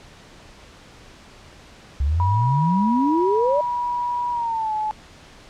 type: exponential sweep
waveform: sine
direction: up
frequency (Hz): 65.9 to 610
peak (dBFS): -17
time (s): 2-3.61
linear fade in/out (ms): 5
type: tone with pitch glide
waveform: sine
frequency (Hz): 969 to 858.3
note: B5 to A5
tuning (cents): -33 to -43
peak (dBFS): -21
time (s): 2.2-4.91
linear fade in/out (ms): 0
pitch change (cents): -210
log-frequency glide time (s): 4.31-4.73
effects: pink hiss -46 dBFS RMS until 5.49 s + low-pass 6000 Hz 12 dB/octave